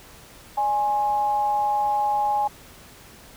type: tone with amplitude modulation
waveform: sine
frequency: 830.6 Hz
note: G#5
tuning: in tune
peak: -17 dBFS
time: 0.57-2.48 s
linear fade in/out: 10 ms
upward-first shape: sine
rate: 240 Hz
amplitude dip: 50%
effects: pink hiss -47 dBFS RMS until 3.36 s